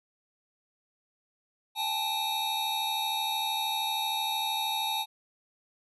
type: tone cluster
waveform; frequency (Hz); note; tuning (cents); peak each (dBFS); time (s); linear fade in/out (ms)
square; 800 / 873 / 3764; G5 / A5 / A#7; +35 / -14 / +16; -37 / -33 / -32; 1.75-5.06; 50
effects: resampled to 32000 Hz